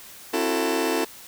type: chord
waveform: sawtooth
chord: F# half-diminished seventh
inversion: second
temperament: just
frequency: 266.4 / 333 / 370 / 444 Hz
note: C4 / E4 / F#4 / A4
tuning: +31 / +18 / 0 / +16 cents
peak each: -25 / -22 / -26 / -22 dBFS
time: 0.33-1.05 s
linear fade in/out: 10 ms
effects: white hiss -44 dBFS RMS until 1.27 s